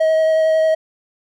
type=tone with vibrato; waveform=triangle; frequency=636 Hz; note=D#5; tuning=38 cents sharp; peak=-10 dBFS; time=0-0.75 s; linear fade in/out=10 ms; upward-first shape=sine; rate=11 Hz; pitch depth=10 cents each way; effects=none